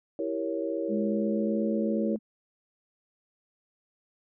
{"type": "chord", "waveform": "sine", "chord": "E diminished seventh", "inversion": "none", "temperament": "equal", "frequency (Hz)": [329.6, 392, 466.2, 554.4], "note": ["E4", "G4", "Bb4", "Db5"], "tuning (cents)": [0, 0, 0, 0], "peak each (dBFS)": [-32, -36, -34, -33], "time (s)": [0.19, 2.16], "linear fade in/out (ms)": 2}
{"type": "tone with pitch glide", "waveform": "sine", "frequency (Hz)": [209.7, 216.5], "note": ["G#3", "A3"], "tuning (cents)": [17, -28], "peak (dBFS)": -27, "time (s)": [0.88, 2.19], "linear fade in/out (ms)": 50, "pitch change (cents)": 55, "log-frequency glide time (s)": [1.05, 1.7]}
{"effects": []}